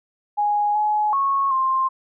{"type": "tone with pitch steps", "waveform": "sine", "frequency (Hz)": [829, 845, 1099, 1054], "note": ["G#5", "G#5", "C#6", "C6"], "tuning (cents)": [-3, 30, -15, 12], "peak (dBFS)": -17, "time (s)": [0.37, 1.89], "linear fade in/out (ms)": 20, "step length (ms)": 380, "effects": []}